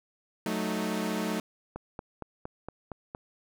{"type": "chord", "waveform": "sawtooth", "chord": "D# diminished", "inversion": "first", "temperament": "equal", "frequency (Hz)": [185, 220, 311.1], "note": ["F#3", "A3", "D#4"], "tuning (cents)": [0, 0, 0], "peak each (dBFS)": [-30, -28, -31], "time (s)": [0.46, 1.4], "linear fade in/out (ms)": 2}
{"type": "click train", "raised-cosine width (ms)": 1, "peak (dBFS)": -23, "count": 7, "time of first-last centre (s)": [1.76, 3.149], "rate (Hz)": 4.32}
{"effects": []}